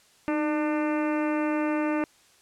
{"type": "harmonic tone with a mistuned harmonic", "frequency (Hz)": 299.3, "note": "D4", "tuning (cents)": 33, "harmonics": [1, 2, 3, 4, 5, 6, 7, 8, 9], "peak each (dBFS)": [-25, -31, -35, -37, -39, -41, -42, -43, -44], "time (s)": [0.28, 2.04], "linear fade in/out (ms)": 0, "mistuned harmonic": 1, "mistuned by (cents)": 46, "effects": ["white hiss -59 dBFS RMS until 2.41 s", "low-pass 9000 Hz 12 dB/octave"]}